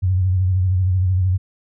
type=tone with vibrato; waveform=sine; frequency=92.5 Hz; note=F#2; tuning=in tune; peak=-14 dBFS; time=0.02-1.38 s; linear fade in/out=20 ms; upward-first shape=sine; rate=13 Hz; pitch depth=61 cents each way; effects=none